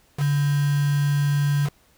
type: tone with quantisation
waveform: sine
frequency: 143.7 Hz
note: D3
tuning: 37 cents flat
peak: -18 dBFS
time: 0.17-1.7 s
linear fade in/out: 50 ms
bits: 5
effects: pink hiss -59 dBFS RMS until 1.97 s